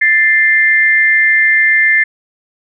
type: tone pair together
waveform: sine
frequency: 1766.1 / 2093 Hz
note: A6 / C7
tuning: +6 / 0 cents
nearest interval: minor third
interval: 294 cents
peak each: -10 dBFS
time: 0.01-2.04 s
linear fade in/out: 10 ms
effects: none